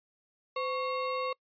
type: ring-modulated tone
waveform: square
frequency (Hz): 811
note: G#5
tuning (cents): -41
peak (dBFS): -28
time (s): 0.56-1.33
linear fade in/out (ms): 5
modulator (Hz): 298
effects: noise-tail reverb RT60 0.1 s tail -26 dB re dry + resampled to 11025 Hz